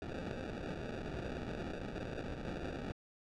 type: noise with sample-and-hold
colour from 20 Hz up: blue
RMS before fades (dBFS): -42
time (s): 0.02-2.92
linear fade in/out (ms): 0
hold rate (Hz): 1050
effects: low-pass 4000 Hz 12 dB/octave